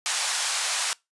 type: band-pass noise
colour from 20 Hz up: white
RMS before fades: -27 dBFS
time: 0.06-0.93 s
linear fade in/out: 0 ms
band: 690 to 9000 Hz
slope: 24 dB/octave
effects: noise-tail reverb RT60 0.2 s tail -23 dB re dry + resampled to 24000 Hz